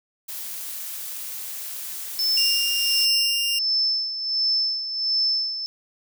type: noise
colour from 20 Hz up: blue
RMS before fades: -33 dBFS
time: 0.28-3.06 s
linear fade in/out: 10 ms
type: tone with tremolo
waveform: sine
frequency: 5274 Hz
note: E8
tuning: in tune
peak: -18 dBFS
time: 2.19-5.66 s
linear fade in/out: 0 ms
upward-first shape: sine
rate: 1.4 Hz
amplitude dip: 65%
type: tone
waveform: sawtooth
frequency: 2800 Hz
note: F7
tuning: 4 cents sharp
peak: -19 dBFS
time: 2.37-3.59 s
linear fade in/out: 5 ms
effects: none